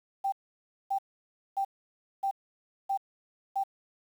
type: tone bursts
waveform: sine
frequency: 784 Hz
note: G5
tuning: in tune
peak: -26 dBFS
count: 6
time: 0.24-3.638 s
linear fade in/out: 10 ms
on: 83 ms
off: 580 ms
effects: 9-bit